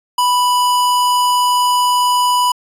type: tone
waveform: square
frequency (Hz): 987.8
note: B5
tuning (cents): 0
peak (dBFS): -12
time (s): 0.18-2.52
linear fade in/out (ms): 5
effects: resampled to 32000 Hz